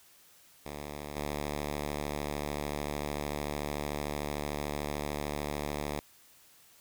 5% pulse tone with level steps, 73.42 Hz, D2, in tune, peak -28 / -22 dBFS, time 0.65-6 s, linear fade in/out 10 ms, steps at 1.16 s, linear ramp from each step 10 ms, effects white hiss -60 dBFS RMS until 6.8 s

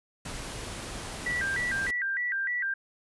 pink noise, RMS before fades -38 dBFS, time 0.25-1.91 s, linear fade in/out 5 ms
sine tone with vibrato, 1760 Hz, A6, in tune, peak -27 dBFS, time 1.26-2.74 s, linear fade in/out 5 ms, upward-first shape square, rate 3.3 Hz, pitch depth 180 cents each way
effects resampled to 24000 Hz

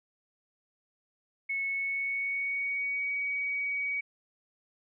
sine tone with pitch glide, 2200 to 2259 Hz, C#7 to C#7, -14 to +32 cents, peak -29 dBFS, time 1.49-4.01 s, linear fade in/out 10 ms, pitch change +46 cents, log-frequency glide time 1.64-3.12 s, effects none

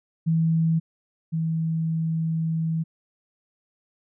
sine tone pair in turn, 162.8 / 161.97 Hz, E3 / E3, -21 / -30 cents, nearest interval unison, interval 9 cents, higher first, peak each -18 / -22 dBFS, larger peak first, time 0.26-0.8 / 1.32-2.84 s, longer second, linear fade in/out 20 ms, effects none

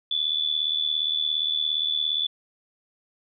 sine tone with amplitude modulation, 3465 Hz, A7, 27 cents flat, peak -19 dBFS, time 0.11-2.27 s, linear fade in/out 5 ms, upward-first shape sine, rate 77.3 Hz, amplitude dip 75%, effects none

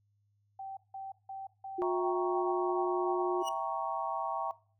sine tone bursts, 776 Hz, G5, 18 cents flat, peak -39 dBFS, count 8, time 0.59-3.22 s, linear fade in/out 5 ms, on 180 ms, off 170 ms
sine tone, 359.5 Hz, F#4, 50 cents flat, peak -30 dBFS, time 1.78-3.43 s, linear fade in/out 10 ms
sine chord, E diminished seventh, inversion none, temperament equal, 659.3 / 784 / 932.3 / 1108.7 Hz, E5 / G5 / Bb5 / Db6, 0 / 0 / 0 / 0 cents, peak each -37 dBFS, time 1.82-4.51 s, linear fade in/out 0 ms
25% pulse tone with exponential growth, 2911 Hz, F#7, 29 cents flat, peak -31 dBFS, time 3.4-3.49 s, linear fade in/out 5 ms, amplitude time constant 18 ms
effects noise-tail reverb RT60 0.4 s tail -19 dB re dry + added 102 Hz sine -70 dBFS peak until 4.79 s

